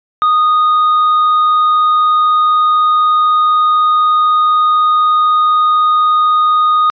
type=tone; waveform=triangle; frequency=1237 Hz; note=D#6; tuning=10 cents flat; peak=-6 dBFS; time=0.22-6.9 s; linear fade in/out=0 ms; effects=resampled to 11025 Hz